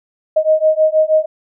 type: beating tone pair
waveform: sine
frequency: 622.3 / 628.6 Hz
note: D#5 / D#5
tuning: 0 / +18 cents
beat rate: 6.3 Hz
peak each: -13 dBFS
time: 0.36-1.26 s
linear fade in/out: 10 ms
effects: none